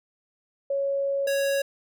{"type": "tone pair in turn", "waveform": ["sine", "square"], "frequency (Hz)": [554.4, 554.4], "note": ["C#5", "C#5"], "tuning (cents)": [0, 0], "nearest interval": "unison", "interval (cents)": 0, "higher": "neither", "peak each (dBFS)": -23, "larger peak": "neither", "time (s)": [[0.7, 1.27], [1.27, 1.62]], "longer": "first", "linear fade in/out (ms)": 5, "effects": []}